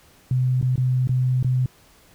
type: tone with dropouts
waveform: sine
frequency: 127.6 Hz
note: C3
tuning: 43 cents flat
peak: -17 dBFS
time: 0.31-1.66 s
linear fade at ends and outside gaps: 2 ms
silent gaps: 0.614-0.626 / 0.758-0.778 / 1.073-1.092 / 1.428-1.445 s
effects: pink hiss -54 dBFS RMS until 2.14 s